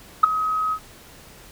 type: tone with ADSR envelope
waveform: sine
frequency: 1269 Hz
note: D#6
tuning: 34 cents sharp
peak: -4 dBFS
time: 0.23-0.79 s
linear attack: 10 ms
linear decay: 8 ms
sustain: -16 dB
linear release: 67 ms
effects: tanh soft clip ceiling 0 dBFS + pink hiss -46 dBFS RMS until 1.51 s